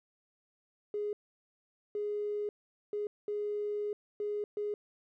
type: tone bursts at uneven times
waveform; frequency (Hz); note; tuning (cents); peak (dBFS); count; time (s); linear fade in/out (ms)
triangle; 415.3; G#4; 0; -28; 6; 0.94-1.13 / 1.95-2.49 / 2.93-3.07 / 3.28-3.93 / 4.2-4.44 / 4.57-4.74; 2
effects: tanh soft clip ceiling -30 dBFS